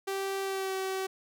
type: tone with pitch glide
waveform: sawtooth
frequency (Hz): 389.4 to 381.4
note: G4 to G4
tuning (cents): -12 to -47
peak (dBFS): -27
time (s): 0.07-1.07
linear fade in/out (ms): 10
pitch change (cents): -35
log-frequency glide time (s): 0.42-0.74
effects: none